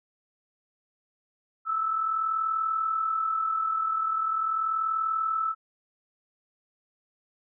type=tone pair together; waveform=sine; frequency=1275.6 / 1316 Hz; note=D#6 / E6; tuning=+43 / -3 cents; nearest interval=minor second; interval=54 cents; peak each=-34 / -25 dBFS; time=1.65-5.55 s; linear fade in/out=50 ms; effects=none